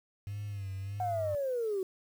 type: tone with vibrato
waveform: sine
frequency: 99.6 Hz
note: G2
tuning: 28 cents sharp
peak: -35 dBFS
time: 0.27-1.35 s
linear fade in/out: 0 ms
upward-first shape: sine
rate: 1.6 Hz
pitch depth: 69 cents each way
type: linear sweep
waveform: sine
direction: down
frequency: 740 to 367.2 Hz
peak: -29 dBFS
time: 1-1.83 s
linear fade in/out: 2 ms
effects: tanh soft clip ceiling -25 dBFS + 9-bit